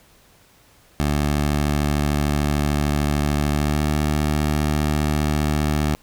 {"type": "tone with pitch glide", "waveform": "15% pulse", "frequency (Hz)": [73.42, 75.01], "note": ["D2", "D2"], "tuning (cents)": [0, 37], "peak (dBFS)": -12, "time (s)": [1, 5.95], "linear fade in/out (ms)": 0, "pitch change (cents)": 37, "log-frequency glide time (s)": [3.53, 3.82], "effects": ["pink hiss -54 dBFS RMS until 6.02 s"]}